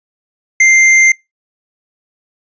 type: tone with hard clipping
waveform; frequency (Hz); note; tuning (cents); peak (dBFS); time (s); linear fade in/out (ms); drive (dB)
sine; 2093; C7; 0; -6; 0.6-1.12; 5; 18
effects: noise-tail reverb RT60 0.2 s tail -23 dB re dry + resampled to 16000 Hz